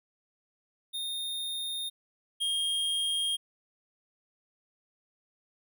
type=tone pair in turn; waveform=square; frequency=3667 / 3232 Hz; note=A#7 / G#7; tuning=-29 / -48 cents; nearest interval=major second; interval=219 cents; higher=first; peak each=-33 / -28 dBFS; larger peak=second; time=0.93-1.9 / 2.4-3.37 s; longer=neither; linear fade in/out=20 ms; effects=none